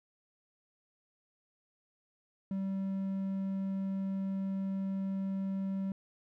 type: tone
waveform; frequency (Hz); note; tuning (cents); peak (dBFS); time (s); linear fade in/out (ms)
triangle; 193.3; G3; -24; -30; 2.51-5.92; 2
effects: none